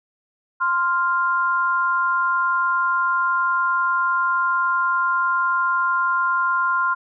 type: tone pair together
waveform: sine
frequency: 1046.5 / 1396.9 Hz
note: C6 / F6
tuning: 0 / 0 cents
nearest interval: perfect fourth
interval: 500 cents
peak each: -20 dBFS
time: 0.6-6.95 s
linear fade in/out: 20 ms
effects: none